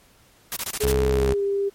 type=noise bursts; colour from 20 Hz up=white; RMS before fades=-28 dBFS; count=6; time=0.52-0.919 s; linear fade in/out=0 ms; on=44 ms; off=27 ms
type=tone with pitch glide; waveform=sine; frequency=424.4 to 398.3 Hz; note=G#4 to G4; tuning=+38 to +28 cents; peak=-20 dBFS; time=0.8-1.7 s; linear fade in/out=20 ms; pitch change=-110 cents; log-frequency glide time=1.1-1.43 s
type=tone; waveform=sawtooth; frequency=66 Hz; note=C2; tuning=16 cents sharp; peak=-17 dBFS; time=0.83-1.34 s; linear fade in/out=10 ms
effects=pink hiss -56 dBFS RMS until 1.74 s + MP3 64 kbps